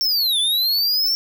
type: linear two-way sweep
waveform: square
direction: down then up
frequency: 5500 to 3424 to 5500 Hz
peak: -17 dBFS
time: 0.01-1.15 s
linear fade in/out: 0 ms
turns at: 0.39 s
effects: none

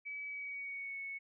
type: tone with pitch glide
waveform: sine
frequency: 2287 to 2209 Hz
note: D7 to C#7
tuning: -47 to -7 cents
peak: -40 dBFS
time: 0.05-1.19 s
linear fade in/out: 20 ms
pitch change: -60 cents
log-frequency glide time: 0.26-0.98 s
effects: none

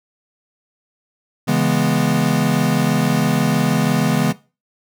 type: chord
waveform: square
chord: C# minor seventh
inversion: none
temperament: equal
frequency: 138.59 / 164.81 / 207.7 / 246.9 Hz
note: C#3 / E3 / G#3 / B3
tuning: 0 / 0 / 0 / 0 cents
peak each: -21 dBFS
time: 1.47-4.33 s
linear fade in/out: 20 ms
effects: noise-tail reverb RT60 0.3 s tail -18 dB re dry

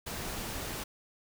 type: noise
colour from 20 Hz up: pink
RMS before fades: -38 dBFS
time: 0.06-0.84 s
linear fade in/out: 10 ms
effects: none

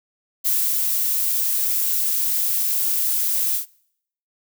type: noise with ADSR envelope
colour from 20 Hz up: violet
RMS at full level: -19 dBFS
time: 0.44-3.66 s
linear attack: 25 ms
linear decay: 230 ms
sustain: -2 dB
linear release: 110 ms
effects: noise-tail reverb RT60 0.7 s tail -24 dB re dry

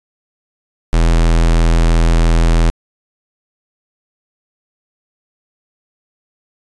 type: tone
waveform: square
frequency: 41.5 Hz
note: E1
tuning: 12 cents sharp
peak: -9 dBFS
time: 0.93-2.7 s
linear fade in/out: 0 ms
effects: resampled to 22050 Hz

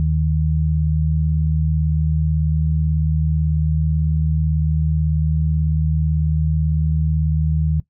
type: tone pair together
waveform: sine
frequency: 77.42 / 155.56 Hz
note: D#2 / D#3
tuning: -8 / 0 cents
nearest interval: octave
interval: 1208 cents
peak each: -18 / -18 dBFS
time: 0-7.8 s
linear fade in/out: 0 ms
effects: noise-tail reverb RT60 0.1 s tail -18 dB re dry

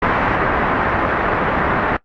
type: low-pass noise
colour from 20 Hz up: white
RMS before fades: -17 dBFS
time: 0.02-1.97 s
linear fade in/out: 5 ms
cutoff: 1700 Hz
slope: 24 dB/octave
effects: noise-tail reverb RT60 0.1 s tail -19 dB re dry + Opus 48 kbps

